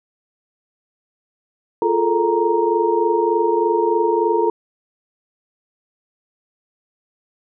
sine tone cluster, 347.5 / 426.3 / 449.6 / 934 Hz, F4 / G#4 / A4 / A#5, -9 / +45 / +37 / +3 cents, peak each -20 dBFS, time 1.82-4.5 s, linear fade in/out 2 ms, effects none

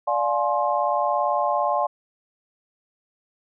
sine chord, D half-diminished seventh, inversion none, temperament just, 587.3 / 704.8 / 845.8 / 1057.2 Hz, D5 / F5 / Ab5 / C6, 0 / +16 / +31 / +18 cents, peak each -25 dBFS, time 0.07-1.87 s, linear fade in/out 10 ms, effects none

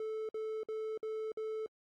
triangle tone bursts, 437.2 Hz, A4, 11 cents flat, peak -34 dBFS, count 5, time 0-1.662 s, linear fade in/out 2 ms, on 290 ms, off 53 ms, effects AAC 64 kbps

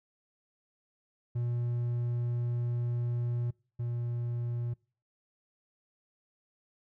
triangle tone pair in turn, 120.1 / 119.47 Hz, B2 / A#2, -48 / +43 cents, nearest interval unison, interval 9 cents, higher first, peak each -27 / -29 dBFS, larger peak first, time 1.35-3.51 / 3.79-4.74 s, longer first, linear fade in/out 10 ms, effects noise-tail reverb RT60 0.4 s tail -25 dB re dry

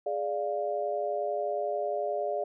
sine chord, D diminished, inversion second, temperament equal, 415.3 / 587.3 / 698.5 Hz, Ab4 / D5 / F5, 0 / 0 / 0 cents, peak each -34 / -31 / -33 dBFS, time 0.06-2.44 s, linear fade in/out 5 ms, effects none

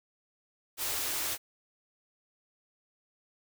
white band-stop noise, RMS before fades -33 dBFS, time 0.77-1.38 s, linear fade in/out 50 ms, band 130 to 260 Hz, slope 96 dB/octave, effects none

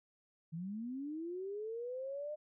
sine linear sweep, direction up, 155.56 to 610 Hz, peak -39 dBFS, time 0.52-2.36 s, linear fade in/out 20 ms, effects none

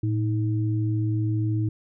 sine tone pair together, 111.6 / 316 Hz, A2 / D#4, +25 / +27 cents, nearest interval octave + tritone, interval 1802 cents, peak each -22 / -29 dBFS, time 0.03-1.69 s, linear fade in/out 5 ms, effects none

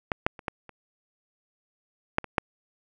clicks, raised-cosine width 0.5 ms, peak -10 / -6 / -27 / -14 / -29 / -6 / -22 / -6 dBFS, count 8, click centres 0.118 / 0.265 / 0.392 / 0.482 / 0.693 / 2.184 / 2.243 / 2.382 s, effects none

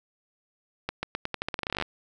accelerating click train, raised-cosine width 0.3 ms, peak -13 dBFS, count 19, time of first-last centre 0.89-1.824 s, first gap 140 ms, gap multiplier 0.86, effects none

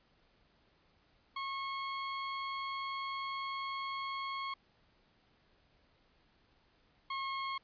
sawtooth tone pair in turn, 1090 / 1083.1 Hz, C#6 / C#6, -29 / -40 cents, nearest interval unison, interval 11 cents, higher first, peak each -33 / -32 dBFS, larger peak second, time 1.36-4.54 / 7.1-7.58 s, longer first, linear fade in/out 5 ms, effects pink hiss -70 dBFS RMS until 7.63 s + resampled to 11025 Hz

